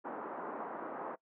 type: band-pass noise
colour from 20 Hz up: white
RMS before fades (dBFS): -42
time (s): 0.04-1.16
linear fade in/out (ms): 20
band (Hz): 230 to 1200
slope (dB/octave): 24
effects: noise-tail reverb RT60 0.1 s tail -22 dB re dry + low-pass 2000 Hz 12 dB/octave